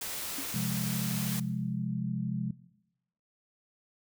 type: noise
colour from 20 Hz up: white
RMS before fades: -37 dBFS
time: 0.01-1.4 s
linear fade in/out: 5 ms
type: tone with exponential decay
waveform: sine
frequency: 274.9 Hz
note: C#4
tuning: 14 cents flat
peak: -34 dBFS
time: 0.38-0.5 s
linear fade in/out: 5 ms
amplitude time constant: 24 ms
type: chord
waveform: sine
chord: F minor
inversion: second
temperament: equal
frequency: 130.81 / 174.61 / 207.7 Hz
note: C3 / F3 / Ab3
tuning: 0 / 0 / 0 cents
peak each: -34 dBFS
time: 0.54-2.51 s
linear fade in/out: 5 ms
effects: noise-tail reverb RT60 0.9 s tail -19 dB re dry